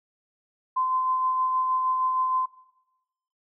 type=tone with tremolo; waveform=sine; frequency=1031 Hz; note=C6; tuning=26 cents flat; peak=-21 dBFS; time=0.76-2.46 s; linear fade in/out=10 ms; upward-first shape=sine; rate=6.4 Hz; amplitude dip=30%; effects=noise-tail reverb RT60 1.0 s tail -17 dB re dry